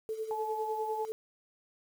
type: tone with tremolo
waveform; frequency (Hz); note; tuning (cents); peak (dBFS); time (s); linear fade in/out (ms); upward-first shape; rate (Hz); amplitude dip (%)
sine; 440; A4; 0; -31; 0.09-1.12; 0; sine; 10; 70
type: tone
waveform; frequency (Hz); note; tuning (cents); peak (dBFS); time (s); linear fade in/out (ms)
sine; 859; A5; -42; -34; 0.31-1.05; 0
effects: 9-bit